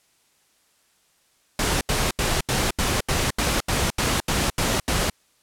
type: noise bursts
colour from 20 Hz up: pink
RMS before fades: -22 dBFS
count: 12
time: 1.59-5.099 s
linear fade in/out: 2 ms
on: 220 ms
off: 79 ms
effects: white hiss -63 dBFS RMS until 5.42 s + low-pass 11000 Hz 12 dB/octave